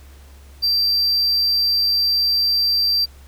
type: tone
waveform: triangle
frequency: 4699 Hz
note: D8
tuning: in tune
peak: -14 dBFS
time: 0.62-3.06 s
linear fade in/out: 20 ms
effects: added 69 Hz sine -41 dBFS peak until 3.27 s + pink hiss -51 dBFS RMS until 3.27 s